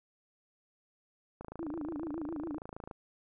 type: click train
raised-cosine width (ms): 1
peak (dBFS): -29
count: 42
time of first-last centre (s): 1.41-2.912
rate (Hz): 27.3
type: tone with vibrato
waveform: sine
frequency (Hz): 311.1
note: D#4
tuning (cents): 0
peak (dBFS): -36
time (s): 1.59-2.58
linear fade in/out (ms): 5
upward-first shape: triangle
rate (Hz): 7.2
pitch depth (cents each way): 180
effects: none